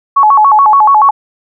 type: tone with vibrato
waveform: sine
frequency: 974 Hz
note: B5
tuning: 24 cents flat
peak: -3 dBFS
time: 0.16-1.11 s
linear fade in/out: 10 ms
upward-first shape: square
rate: 7 Hz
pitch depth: 230 cents each way
effects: none